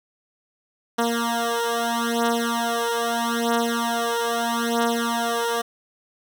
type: beating tone pair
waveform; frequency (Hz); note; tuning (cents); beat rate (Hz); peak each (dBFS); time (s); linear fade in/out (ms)
10% pulse; 233.1 / 233.88; A#3 / A#3; 0 / +6; 0.78; -16; 0.98-5.62; 10
effects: none